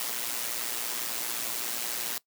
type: noise with amplitude modulation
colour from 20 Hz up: white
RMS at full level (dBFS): -30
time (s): 0-2.18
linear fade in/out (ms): 2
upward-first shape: sine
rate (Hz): 118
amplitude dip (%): 60
effects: noise-tail reverb RT60 0.1 s tail -19 dB re dry + high-pass 200 Hz 12 dB/octave